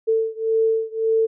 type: beating tone pair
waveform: sine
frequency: 445.6 / 447.4 Hz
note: A4 / A4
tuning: +22 / +29 cents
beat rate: 1.8 Hz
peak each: -20 / -21 dBFS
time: 0.07-1.27 s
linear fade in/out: 20 ms
effects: none